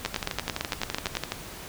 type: two click trains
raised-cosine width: 0.2 ms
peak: -9 / -11 dBFS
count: 11 / 16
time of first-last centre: 0.05-1.17 / 0.06-1.321 s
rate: 8.93 / 11.9 Hz
effects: pink hiss -41 dBFS RMS until 1.68 s